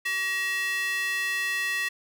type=tone with high-pass filter; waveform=square; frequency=380 Hz; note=F#4; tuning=46 cents sharp; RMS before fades=-28 dBFS; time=0.05-1.89 s; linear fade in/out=10 ms; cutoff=2100 Hz; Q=5.8; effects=none